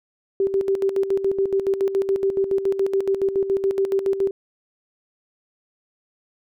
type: tone with tremolo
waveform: sine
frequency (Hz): 390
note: G4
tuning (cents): -9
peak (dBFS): -16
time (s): 0.4-4.31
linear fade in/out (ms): 2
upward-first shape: square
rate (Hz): 7.1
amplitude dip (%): 65
effects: none